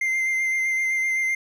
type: tone with vibrato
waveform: triangle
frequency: 2088 Hz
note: C7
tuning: 4 cents flat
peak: -19 dBFS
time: 0.01-1.35 s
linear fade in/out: 5 ms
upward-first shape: sine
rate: 7.8 Hz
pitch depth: 17 cents each way
effects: none